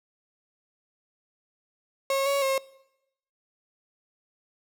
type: tone with pitch steps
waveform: 35% pulse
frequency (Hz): 544 / 558 / 537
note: C#5 / C#5 / C5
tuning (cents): -33 / +11 / +45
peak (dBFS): -21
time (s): 2.1-2.58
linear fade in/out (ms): 2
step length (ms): 160
effects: noise-tail reverb RT60 0.8 s tail -21 dB re dry